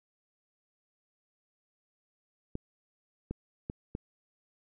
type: clicks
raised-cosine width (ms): 3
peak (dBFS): -22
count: 4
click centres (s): 2.554 / 3.31 / 3.699 / 3.951
effects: none